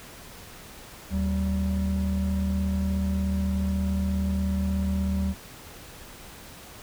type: tone pair together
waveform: triangle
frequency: 76.39 / 192.5 Hz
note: D#2 / G3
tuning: -31 / -31 cents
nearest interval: octave + major third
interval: 1600 cents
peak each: -24 dBFS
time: 1.1-5.35 s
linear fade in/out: 50 ms
effects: pink hiss -45 dBFS RMS until 6.82 s